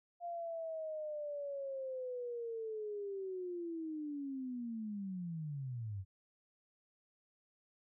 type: linear sweep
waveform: sine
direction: down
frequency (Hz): 698.5 to 91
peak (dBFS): -39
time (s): 0.2-6.05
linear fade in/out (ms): 50
effects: none